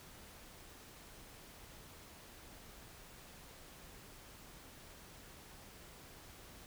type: silence
effects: pink hiss -56 dBFS RMS until 6.66 s